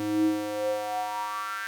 square tone with high-pass filter sweep, 104.8 Hz, G#2, 16 cents sharp, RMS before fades -29 dBFS, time 0-1.67 s, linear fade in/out 0 ms, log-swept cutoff 240 to 1600 Hz, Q 7.2, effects none

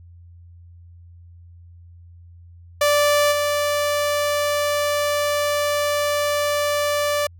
sawtooth tone with level steps, 585 Hz, D5, 7 cents flat, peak -11 / -15 dBFS, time 2.81-7.27 s, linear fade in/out 5 ms, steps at 3.31 s, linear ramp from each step 20 ms, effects added 86 Hz sine -42 dBFS peak until 7.39 s

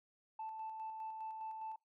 sine tone with tremolo, 880 Hz, A5, in tune, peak -40 dBFS, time 0.39-1.76 s, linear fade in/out 5 ms, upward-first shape square, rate 4.9 Hz, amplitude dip 35%, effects noise-tail reverb RT60 0.2 s tail -26 dB re dry + tanh soft clip ceiling -38 dBFS

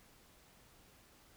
silence, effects pink hiss -64 dBFS RMS until 1.36 s

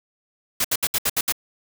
white noise bursts, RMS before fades -21 dBFS, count 7, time 0.6-1.323 s, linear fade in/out 5 ms, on 45 ms, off 68 ms, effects none

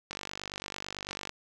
click train, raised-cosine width 0.2 ms, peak -19 dBFS, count 59, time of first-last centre 0.11-1.294 s, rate 49 Hz, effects none

